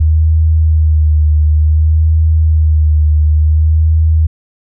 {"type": "tone with vibrato", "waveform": "sine", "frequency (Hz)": 77.78, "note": "D#2", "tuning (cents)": 0, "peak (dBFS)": -6, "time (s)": [0, 4.27], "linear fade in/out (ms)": 10, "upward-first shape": "sine", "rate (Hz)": 0.56, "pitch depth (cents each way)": 37, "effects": []}